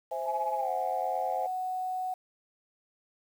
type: chord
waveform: sine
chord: C augmented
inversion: none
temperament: equal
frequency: 523.3 / 659.3 / 830.6 Hz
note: C5 / E5 / G#5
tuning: 0 / 0 / 0 cents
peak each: -35 dBFS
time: 0.11-1.47 s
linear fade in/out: 10 ms
type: tone with pitch glide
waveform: sine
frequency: 847 to 741.6 Hz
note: G#5 to F#5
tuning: +34 to +4 cents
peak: -30 dBFS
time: 0.26-2.14 s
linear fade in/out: 5 ms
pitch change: -230 cents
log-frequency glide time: 0.55-0.7 s
effects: tanh soft clip ceiling -19 dBFS + 9-bit